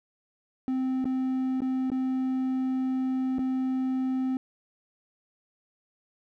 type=tone with dropouts; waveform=triangle; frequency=260 Hz; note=C4; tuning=11 cents flat; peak=-23 dBFS; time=0.68-4.37 s; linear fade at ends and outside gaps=1 ms; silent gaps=1.044-1.054 / 1.605-1.619 / 1.902-1.917 / 3.384-3.391 s; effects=none